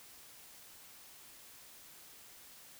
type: silence
effects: white hiss -56 dBFS RMS until 2.79 s